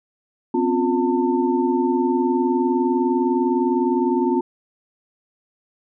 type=tone cluster; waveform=sine; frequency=253.2 / 273 / 353.2 / 896 Hz; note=B3 / C#4 / F4 / A5; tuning=+43 / -26 / +20 / +31 cents; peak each=-21 / -24 / -20 / -25 dBFS; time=0.54-4.41 s; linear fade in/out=5 ms; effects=none